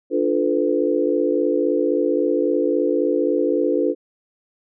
sine chord, B half-diminished seventh, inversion first, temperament equal with one note detuned, 293.7 / 349.2 / 440 / 503.7 Hz, D4 / F4 / A4 / B4, 0 / 0 / 0 / +34 cents, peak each -22 dBFS, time 0.1-3.95 s, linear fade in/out 50 ms, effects none

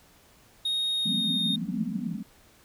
triangle tone with pitch glide, 3729 to 3688 Hz, A#7 to A#7, 0 to -19 cents, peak -24 dBFS, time 0.65-1.56 s, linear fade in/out 5 ms, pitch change -19 cents, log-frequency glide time 0.91-1.4 s
pink band-pass noise, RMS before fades -31 dBFS, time 1.05-2.23 s, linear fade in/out 10 ms, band 170 to 260 Hz, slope 96 dB/octave
effects pink hiss -58 dBFS RMS until 2.64 s

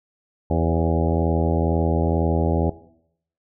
harmonic tone with a mistuned harmonic, 82.1 Hz, E2, 6 cents flat, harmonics 1 / 2 / 3 / 4 / 5 / 6 / 7 / 8 / 9 / 10, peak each -22 / -25 / -27 / -28 / -29 / -30 / -30 / -31 / -32 / -32 dBFS, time 0.5-2.7 s, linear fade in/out 5 ms, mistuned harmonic 6, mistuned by +41 cents, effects noise-tail reverb RT60 0.7 s tail -17 dB re dry

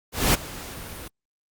pink noise with ADSR envelope, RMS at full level -18 dBFS, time 0.12-1.08 s, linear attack 220 ms, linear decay 16 ms, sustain -19 dB, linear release 4 ms, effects Opus 48 kbps

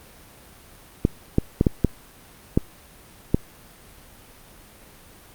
clicks, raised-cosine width 3 ms, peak -3 dBFS, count 7, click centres 1.051 / 1.384 / 1.611 / 1.668 / 1.847 / 2.575 / 3.345 s, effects pink hiss -48 dBFS RMS until 5.34 s + Opus 32 kbps

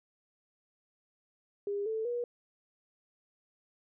sine tone with pitch steps, 404.9 / 441.5 / 481.5 Hz, G#4 / A4 / B4, -44 / +6 / -44 cents, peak -31 dBFS, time 1.67-2.24 s, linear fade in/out 2 ms, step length 190 ms, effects none

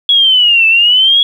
sine linear two-way sweep, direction down then up, 3361 to 2627 to 3361 Hz, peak -5 dBFS, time 0.09-1.23 s, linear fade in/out 2 ms, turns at 0.67 s, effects 7-bit

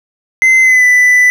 triangle tone with pitch glide, 2061 to 1989.6 Hz, C7 to B6, -27 to +12 cents, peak -3 dBFS, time 0.42-1.3 s, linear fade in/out 0 ms, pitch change -61 cents, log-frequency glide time 0.62-0.85 s, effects none

